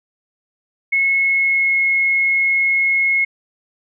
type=tone with pitch glide; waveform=sine; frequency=2183 to 2169 Hz; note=C#7 to C#7; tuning=-27 to -38 cents; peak=-13 dBFS; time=0.92-3.25 s; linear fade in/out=10 ms; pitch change=-11 cents; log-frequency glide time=1.16-1.78 s; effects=none